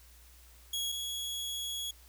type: tone pair in turn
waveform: sawtooth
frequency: 3322 / 3341 Hz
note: G#7 / G#7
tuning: 0 / +10 cents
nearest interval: unison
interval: 10 cents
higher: second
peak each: -29 / -32 dBFS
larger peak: first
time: 0.73-0.92 / 0.92-1.91 s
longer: second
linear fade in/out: 5 ms
effects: added 60 Hz sine -56 dBFS peak until 2.08 s + white hiss -60 dBFS RMS until 2.08 s